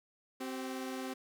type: tone pair together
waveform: sawtooth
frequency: 261.6 / 383.6 Hz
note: C4 / G4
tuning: 0 / -37 cents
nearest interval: perfect fifth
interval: 663 cents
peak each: -35 / -40 dBFS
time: 0.4-1.14 s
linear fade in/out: 10 ms
effects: none